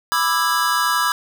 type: chord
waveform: square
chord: E dominant seventh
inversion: second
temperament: just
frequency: 988.9 / 1186.7 / 1318.5 / 1648.1 Hz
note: B5 / D6 / E6 / G#6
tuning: +2 / +18 / 0 / -14 cents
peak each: -23 dBFS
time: 0.12-1.12 s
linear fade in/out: 0 ms
effects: none